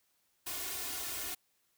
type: noise with comb filter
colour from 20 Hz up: white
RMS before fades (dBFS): -39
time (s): 0.46-1.35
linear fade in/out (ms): 10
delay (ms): 2.8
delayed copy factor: +0.95
effects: white hiss -75 dBFS RMS until 1.77 s